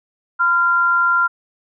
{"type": "tone pair together", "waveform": "sine", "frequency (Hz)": [1012.8, 1386], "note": ["B5", "F6"], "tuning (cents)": [43, -14], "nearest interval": "perfect fourth", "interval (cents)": 543, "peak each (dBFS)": [-21, -13], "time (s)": [0.39, 1.28], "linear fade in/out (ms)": 20, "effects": []}